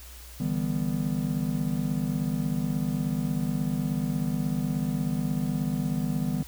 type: chord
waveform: triangle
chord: E minor seventh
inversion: third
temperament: just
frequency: 148.33 / 164.81 / 197.78 / 247.2 Hz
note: D3 / E3 / G3 / B3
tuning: +18 / 0 / +16 / +2 cents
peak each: -29 dBFS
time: 0.4-6.43 s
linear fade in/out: 5 ms
effects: added 60 Hz sine -44 dBFS peak until 6.47 s + white hiss -48 dBFS RMS until 6.47 s